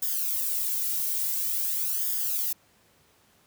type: noise with flanger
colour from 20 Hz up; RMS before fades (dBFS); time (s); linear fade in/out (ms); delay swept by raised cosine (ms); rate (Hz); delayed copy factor
violet; -28; 0.02-2.53; 5; 0.59 to 2.19; 0.48; +0.75
effects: pink hiss -62 dBFS RMS until 3.46 s + high-pass 80 Hz 12 dB/octave